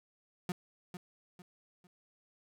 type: tone with echo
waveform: 35% pulse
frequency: 179 Hz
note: F3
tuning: 43 cents sharp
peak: -31 dBFS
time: 0.49-0.52 s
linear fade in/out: 2 ms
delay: 450 ms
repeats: 3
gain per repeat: -9 dB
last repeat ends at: 1.87 s
effects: none